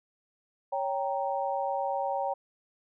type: chord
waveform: sine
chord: G diminished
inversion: second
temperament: equal with one note detuned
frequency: 556.9 / 784 / 932.3 Hz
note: Db5 / G5 / Bb5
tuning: +8 / 0 / 0 cents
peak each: -32 / -31 / -34 dBFS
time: 0.72-2.34 s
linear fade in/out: 10 ms
effects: none